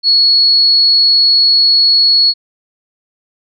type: tone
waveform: sine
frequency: 4361 Hz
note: C#8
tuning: 29 cents flat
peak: -6 dBFS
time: 0.03-2.34 s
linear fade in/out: 50 ms
effects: none